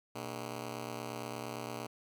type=ring-modulated tone; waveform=10% pulse; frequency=176.3 Hz; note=F3; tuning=17 cents sharp; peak=-28 dBFS; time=0.15-1.87 s; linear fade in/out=10 ms; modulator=53.8 Hz; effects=none